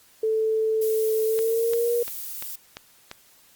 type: tone with pitch glide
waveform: sine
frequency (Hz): 440 to 474.3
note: A4 to A#4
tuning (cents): 0 to +30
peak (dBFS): -20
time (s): 0.23-2.03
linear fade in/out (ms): 5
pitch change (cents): +130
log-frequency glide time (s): 1.25-1.92
type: noise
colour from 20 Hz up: violet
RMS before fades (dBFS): -34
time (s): 0.81-2.56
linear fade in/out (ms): 10
type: click train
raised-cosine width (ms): 0.2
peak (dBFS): -18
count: 6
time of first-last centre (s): 1.39-3.114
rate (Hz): 2.9
effects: white hiss -56 dBFS RMS until 3.55 s + Opus 48 kbps